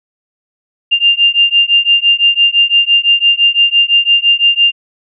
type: beating tone pair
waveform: sine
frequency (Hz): 2794 / 2799.9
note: F7 / F7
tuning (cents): 0 / +4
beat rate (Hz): 5.9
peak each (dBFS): -10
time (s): 0.91-4.72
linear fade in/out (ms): 20
effects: none